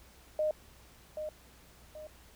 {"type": "tone with echo", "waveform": "sine", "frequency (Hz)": 614, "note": "D#5", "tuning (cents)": -23, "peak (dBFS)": -27, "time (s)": [0.39, 0.51], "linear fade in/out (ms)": 2, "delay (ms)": 780, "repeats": 2, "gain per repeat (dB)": -8, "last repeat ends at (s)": 2.07, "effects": ["added 62 Hz sine -60 dBFS peak until 2.35 s", "pink hiss -59 dBFS RMS until 2.35 s"]}